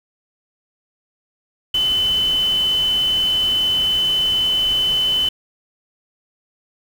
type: tone in noise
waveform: sine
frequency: 3028 Hz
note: F#7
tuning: 39 cents sharp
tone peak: -15 dBFS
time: 1.74-5.29 s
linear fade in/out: 5 ms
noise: pink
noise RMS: -33 dBFS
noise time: 1.74-5.29 s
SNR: +15 dB
effects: none